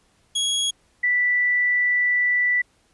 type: tone pair in turn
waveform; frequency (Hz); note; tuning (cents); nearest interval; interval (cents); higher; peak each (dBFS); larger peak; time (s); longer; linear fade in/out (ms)
sawtooth / sine; 3322 / 1970.4; G#7 / B6; 0 / -5; major sixth; 905; first; -17; neither; 0.35-0.71 / 1.03-2.62; second; 10
effects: pink hiss -62 dBFS RMS until 2.93 s + resampled to 24000 Hz